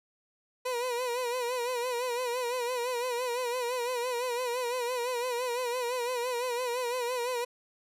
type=tone with vibrato; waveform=30% pulse; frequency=491.1 Hz; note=B4; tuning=10 cents flat; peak=-27 dBFS; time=0.65-7.45 s; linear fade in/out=10 ms; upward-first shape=sine; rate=5.9 Hz; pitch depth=73 cents each way; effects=resampled to 32000 Hz